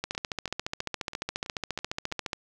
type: two click trains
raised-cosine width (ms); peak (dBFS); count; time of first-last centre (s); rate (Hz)
0.2; -23 / -13; 7 / 34; 0.15-2.117 / 0.04-2.332; 3.05 / 14.4
effects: none